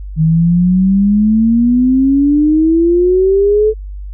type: exponential sweep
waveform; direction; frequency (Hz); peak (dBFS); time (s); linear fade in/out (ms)
sine; up; 155.56 to 437.8; -7; 0.16-3.74; 50
effects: added 49 Hz sine -23 dBFS peak until 4.13 s